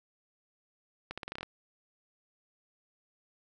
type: accelerating click train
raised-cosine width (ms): 0.3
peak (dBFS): -22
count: 9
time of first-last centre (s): 1.11-1.43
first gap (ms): 66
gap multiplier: 0.85
effects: none